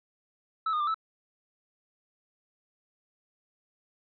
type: tone with pitch steps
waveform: triangle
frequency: 1306 / 1226 / 1186 / 1309 Hz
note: E6 / D#6 / D6 / E6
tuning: -17 / -26 / +17 / -13 cents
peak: -24 dBFS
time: 0.66-0.944 s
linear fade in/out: 5 ms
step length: 71 ms
effects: resampled to 11025 Hz